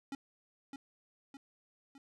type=tone with echo; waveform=square; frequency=275.3 Hz; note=C#4; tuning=12 cents flat; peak=-39 dBFS; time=0.12-0.15 s; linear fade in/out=2 ms; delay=610 ms; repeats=3; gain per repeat=-5 dB; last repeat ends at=1.98 s; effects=low-pass 8000 Hz 12 dB/octave